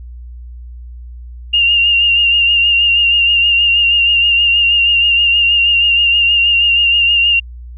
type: tone with vibrato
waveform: sine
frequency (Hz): 2800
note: F7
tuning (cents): +4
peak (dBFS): -8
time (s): 1.53-7.4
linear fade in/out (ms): 10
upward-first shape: sine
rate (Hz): 6.3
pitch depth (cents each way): 32
effects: added 60 Hz sine -28 dBFS peak until 7.77 s